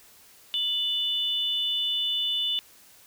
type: tone pair together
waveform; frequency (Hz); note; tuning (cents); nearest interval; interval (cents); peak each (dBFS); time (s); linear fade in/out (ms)
sine; 2960 / 3520; F#7 / A7; 0 / 0; minor third; 300; -27; 0.54-2.59; 0
effects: white hiss -54 dBFS RMS until 3.06 s